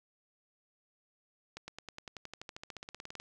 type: accelerating click train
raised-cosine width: 0.2 ms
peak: -26 dBFS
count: 23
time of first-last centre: 1.57-3.2 s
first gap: 110 ms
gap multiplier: 0.96
effects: none